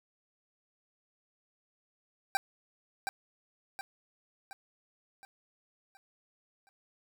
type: tone with echo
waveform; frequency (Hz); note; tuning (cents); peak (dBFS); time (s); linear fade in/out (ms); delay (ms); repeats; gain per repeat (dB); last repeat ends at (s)
25% pulse; 784; G5; 0; -22; 2.35-2.37; 0; 720; 6; -6; 6.69
effects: none